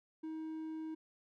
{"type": "tone", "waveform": "triangle", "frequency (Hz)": 316.8, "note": "D#4", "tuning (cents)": 31, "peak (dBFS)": -38, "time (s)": [0.23, 0.95], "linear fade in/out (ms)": 10, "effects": []}